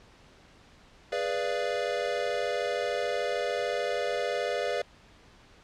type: chord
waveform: square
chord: G# diminished seventh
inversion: none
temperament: equal with one note detuned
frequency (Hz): 415.3 / 493.9 / 587.3 / 686.1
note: G#4 / B4 / D5 / F5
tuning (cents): 0 / 0 / 0 / -31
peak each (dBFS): -36 / -33 / -33 / -35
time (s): 1.12-4.82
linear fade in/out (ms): 5
effects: pink hiss -56 dBFS RMS until 5.63 s + low-pass 5000 Hz 12 dB/octave